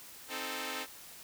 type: chord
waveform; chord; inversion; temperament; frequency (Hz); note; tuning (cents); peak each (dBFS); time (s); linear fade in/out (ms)
5% pulse; A diminished; first; equal; 261.6 / 311.1 / 440; C4 / Eb4 / A4; 0 / 0 / 0; -29 / -31 / -29; 0.28-0.87; 50
effects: white hiss -51 dBFS RMS until 1.23 s